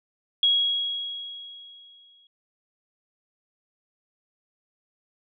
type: tone with exponential decay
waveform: sine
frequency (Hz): 3312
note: G#7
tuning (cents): -5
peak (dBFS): -16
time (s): 0.43-2.27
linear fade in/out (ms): 2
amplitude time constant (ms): 400
effects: none